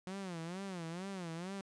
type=tone with vibrato; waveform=sawtooth; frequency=179.4 Hz; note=F3; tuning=47 cents sharp; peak=-37 dBFS; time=0.07-1.61 s; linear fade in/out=0 ms; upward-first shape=sine; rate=2.2 Hz; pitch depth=170 cents each way; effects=resampled to 22050 Hz